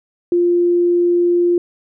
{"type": "tone", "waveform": "sine", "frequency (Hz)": 349.2, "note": "F4", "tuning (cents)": 0, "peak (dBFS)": -11, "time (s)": [0.32, 1.58], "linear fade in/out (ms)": 2, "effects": []}